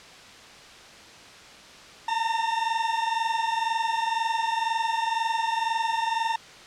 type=tone pair together; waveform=40% pulse; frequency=897 / 919 Hz; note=A5 / A#5; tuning=+33 / -25 cents; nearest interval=unison; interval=42 cents; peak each=-26 dBFS; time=2.08-6.36 s; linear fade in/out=5 ms; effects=white hiss -46 dBFS RMS until 6.66 s + low-pass 5000 Hz 12 dB/octave